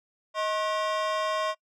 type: ring-modulated tone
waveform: 40% pulse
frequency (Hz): 854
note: G#5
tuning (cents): +48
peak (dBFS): -22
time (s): 0.34-1.55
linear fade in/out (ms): 50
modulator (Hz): 224
effects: noise-tail reverb RT60 0.1 s tail -23 dB re dry + low-pass 5000 Hz 12 dB/octave